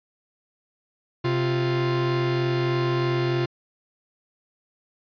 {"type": "tone pair together", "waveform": "45% pulse", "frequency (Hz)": [130.81, 349.2], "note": ["C3", "F4"], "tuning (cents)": [0, 0], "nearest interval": "octave + perfect fourth", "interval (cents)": 1700, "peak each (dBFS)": -24, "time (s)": [1.24, 3.46], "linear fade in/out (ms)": 10, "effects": ["resampled to 11025 Hz"]}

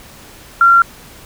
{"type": "tone", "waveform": "sine", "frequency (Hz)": 1375, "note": "F6", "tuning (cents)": -27, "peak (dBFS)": -5, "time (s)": [0.61, 0.82], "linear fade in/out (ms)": 2, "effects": ["pink hiss -39 dBFS RMS until 1.25 s"]}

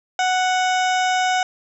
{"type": "harmonic tone", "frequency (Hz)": 740, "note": "F#5", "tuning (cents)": 0, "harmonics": [1, 2, 3, 4, 5, 7, 8, 9, 10], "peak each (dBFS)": [-18, -24, -28, -30, -32, -35, -36, -37, -38], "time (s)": [0.19, 1.43], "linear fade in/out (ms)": 2, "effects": []}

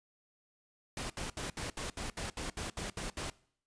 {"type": "noise bursts", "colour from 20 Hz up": "pink", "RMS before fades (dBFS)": -39, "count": 12, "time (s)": [0.97, 3.3], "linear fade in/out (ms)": 2, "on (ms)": 130, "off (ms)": 70, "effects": ["noise-tail reverb RT60 0.6 s tail -22 dB re dry", "resampled to 22050 Hz"]}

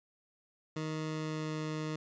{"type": "tone with pitch glide", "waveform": "20% pulse", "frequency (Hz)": [156.4, 155.23], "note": ["D#3", "D#3"], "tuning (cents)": [9, -4], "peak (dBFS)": -30, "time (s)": [0.76, 1.96], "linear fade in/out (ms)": 5, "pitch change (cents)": -13, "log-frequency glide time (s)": [1.06, 1.58], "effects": ["resampled to 16000 Hz"]}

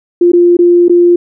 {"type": "tone with dropouts", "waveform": "sine", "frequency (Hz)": 349.2, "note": "F4", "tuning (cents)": 0, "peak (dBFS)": -3, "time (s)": [0.21, 1.16], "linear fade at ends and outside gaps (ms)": 5, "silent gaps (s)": [[0.319, 0.333], [0.569, 0.589], [0.883, 0.895]], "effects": []}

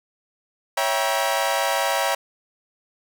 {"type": "chord", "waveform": "sawtooth", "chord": "C# diminished seventh", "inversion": "none", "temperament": "equal with one note detuned", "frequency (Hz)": [554.4, 659.3, 784, 953.6], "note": ["C#5", "E5", "G5", "Bb5"], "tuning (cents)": [0, 0, 0, 39], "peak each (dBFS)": -22, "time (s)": [0.77, 2.15], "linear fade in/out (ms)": 5, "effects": []}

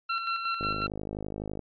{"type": "tone with tremolo", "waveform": "sawtooth", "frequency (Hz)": 1357, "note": "E6", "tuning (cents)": 50, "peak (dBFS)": -23, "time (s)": [0.09, 0.87], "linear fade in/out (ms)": 10, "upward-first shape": "square", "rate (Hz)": 5.5, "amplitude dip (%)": 45}
{"type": "click train", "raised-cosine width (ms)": 2, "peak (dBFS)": -22, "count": 52, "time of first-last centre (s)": [0.61, 1.593], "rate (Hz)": 51.9}
{"effects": ["resampled to 11025 Hz"]}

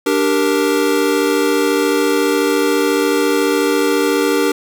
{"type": "chord", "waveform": "square", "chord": "G minor", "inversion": "second", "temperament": "equal", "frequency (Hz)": [293.7, 392, 466.2], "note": ["D4", "G4", "Bb4"], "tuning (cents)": [0, 0, 0], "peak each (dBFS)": -18, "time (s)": [0.06, 4.52], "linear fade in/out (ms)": 5, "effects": []}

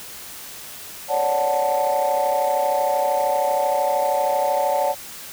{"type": "chord", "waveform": "sine", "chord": "D major seventh", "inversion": "third", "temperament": "equal", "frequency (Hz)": [554.4, 587.3, 740, 880], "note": ["C#5", "D5", "F#5", "A5"], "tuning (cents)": [0, 0, 0, 0], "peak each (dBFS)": -22, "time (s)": [1.08, 4.95], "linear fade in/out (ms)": 50, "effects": ["tanh soft clip ceiling -12 dBFS", "white hiss -37 dBFS RMS until 5.32 s"]}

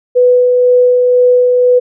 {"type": "tone with tremolo", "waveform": "sine", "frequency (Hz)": 495.9, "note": "B4", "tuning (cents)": 7, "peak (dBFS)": -4, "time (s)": [0.15, 1.8], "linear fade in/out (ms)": 20, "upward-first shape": "sine", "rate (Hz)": 2, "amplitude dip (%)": 25, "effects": []}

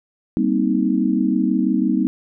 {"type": "chord", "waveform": "sine", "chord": "C minor seventh", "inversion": "second", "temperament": "just", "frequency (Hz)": [196.22, 235.5, 261.6, 314], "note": ["G3", "Bb3", "C4", "Eb4"], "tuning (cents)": [2, 18, 0, 16], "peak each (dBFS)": -21, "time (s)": [0.37, 2.07], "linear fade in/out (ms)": 0, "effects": []}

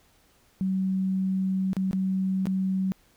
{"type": "tone with dropouts", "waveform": "sine", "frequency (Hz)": 189.5, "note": "F#3", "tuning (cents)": 42, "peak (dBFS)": -23, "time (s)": [0.61, 2.92], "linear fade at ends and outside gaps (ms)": 0, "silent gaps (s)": [[1.732, 1.767], [1.911, 1.931], [2.456, 2.469]], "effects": ["pink hiss -62 dBFS RMS until 3.16 s"]}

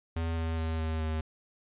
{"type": "tone with pitch steps", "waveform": "square", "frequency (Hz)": [82.41, 81.51, 80.62, 79.74, 78.87], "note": ["E2", "E2", "E2", "D#2", "D#2"], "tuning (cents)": [0, -19, -38, 43, 24], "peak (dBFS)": -30, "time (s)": [0.16, 1.21], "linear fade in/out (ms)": 5, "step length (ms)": 210, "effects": ["resampled to 8000 Hz", "11-bit"]}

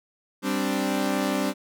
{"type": "chord", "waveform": "sawtooth", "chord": "G suspended fourth", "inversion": "none", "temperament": "equal", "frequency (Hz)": [196, 261.6, 293.7], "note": ["G3", "C4", "D4"], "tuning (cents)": [0, 0, 0], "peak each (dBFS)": -24, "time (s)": [0.42, 1.54], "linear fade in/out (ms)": 50, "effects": []}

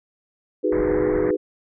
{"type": "chord", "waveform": "sine", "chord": "G# minor seventh", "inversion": "second", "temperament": "equal", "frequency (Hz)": [311.1, 370, 415.3, 493.9], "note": ["D#4", "F#4", "G#4", "B4"], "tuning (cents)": [0, 0, 0, 0], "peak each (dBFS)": [-24, -24, -23, -23], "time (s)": [0.63, 1.37], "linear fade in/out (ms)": 20}
{"type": "low-pass noise", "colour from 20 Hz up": "pink", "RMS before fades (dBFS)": -30, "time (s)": [0.72, 1.31], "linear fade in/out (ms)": 5, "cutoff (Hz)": 2100, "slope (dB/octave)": 96}
{"effects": []}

